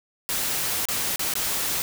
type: noise with dropouts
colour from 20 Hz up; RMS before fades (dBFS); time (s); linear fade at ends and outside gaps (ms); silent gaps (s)
white; -26; 0.29-1.82; 0; 0.854-0.886 / 1.159-1.194 / 1.338-1.354
effects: none